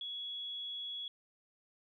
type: tone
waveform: sine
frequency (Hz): 3360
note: G#7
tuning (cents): +19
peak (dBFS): -39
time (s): 0.01-1.08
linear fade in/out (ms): 2
effects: 13-bit